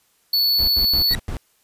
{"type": "tone", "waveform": "square", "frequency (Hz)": 4435, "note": "C#8", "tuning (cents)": 0, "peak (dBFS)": -16, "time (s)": [0.33, 1.14], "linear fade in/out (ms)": 5}
{"type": "noise bursts", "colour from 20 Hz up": "brown", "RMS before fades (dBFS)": -26, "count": 5, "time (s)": [0.59, 1.368], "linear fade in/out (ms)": 0, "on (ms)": 86, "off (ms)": 87}
{"type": "tone with exponential growth", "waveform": "30% pulse", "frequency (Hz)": 1923, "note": "B6", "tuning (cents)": -47, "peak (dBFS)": -17, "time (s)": [1.05, 1.15], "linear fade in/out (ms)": 0, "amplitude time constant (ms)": 21}
{"effects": ["white hiss -62 dBFS RMS until 1.63 s", "resampled to 32000 Hz"]}